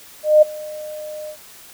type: tone with ADSR envelope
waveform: sine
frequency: 610 Hz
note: D#5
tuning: 34 cents flat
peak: -5 dBFS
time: 0.23-1.37 s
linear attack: 190 ms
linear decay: 13 ms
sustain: -23 dB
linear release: 80 ms
effects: white hiss -43 dBFS RMS until 1.73 s